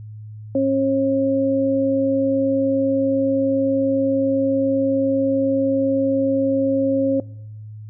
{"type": "tone pair together", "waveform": "sine", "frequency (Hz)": [271.3, 541.3], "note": ["C#4", "C#5"], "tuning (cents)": [-37, -41], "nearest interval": "octave", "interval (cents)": 1196, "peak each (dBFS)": -18, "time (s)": [0.55, 7.2], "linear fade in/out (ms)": 2, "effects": ["noise-tail reverb RT60 0.8 s tail -23 dB re dry", "added 107 Hz sine -33 dBFS peak until 7.89 s"]}